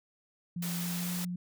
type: tone with pitch glide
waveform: sine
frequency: 173.6 to 177.76 Hz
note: F3 to F3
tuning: -10 to +31 cents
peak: -33 dBFS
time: 0.56-1.36 s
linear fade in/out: 5 ms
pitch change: +41 cents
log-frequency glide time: 0.77-1.16 s
type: high-pass noise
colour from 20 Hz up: white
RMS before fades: -39 dBFS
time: 0.62-1.25 s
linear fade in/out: 5 ms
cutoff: 180 Hz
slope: 24 dB/octave
effects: none